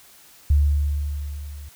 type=tone with level ramp; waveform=sine; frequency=72.6 Hz; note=D2; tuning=19 cents flat; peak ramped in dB=-12 to -35 dBFS; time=0.5-1.69 s; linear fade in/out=5 ms; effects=white hiss -50 dBFS RMS until 1.75 s